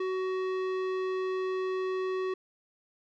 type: tone with tanh clipping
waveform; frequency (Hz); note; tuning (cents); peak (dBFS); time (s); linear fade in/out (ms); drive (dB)
sine; 374.4; F#4; +20; -31; 0-2.34; 5; 16
effects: none